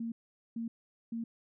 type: tone bursts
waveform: sine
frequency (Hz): 230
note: A#3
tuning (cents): -23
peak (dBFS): -34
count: 3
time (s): 0-1.24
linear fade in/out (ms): 5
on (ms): 120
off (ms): 440
effects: none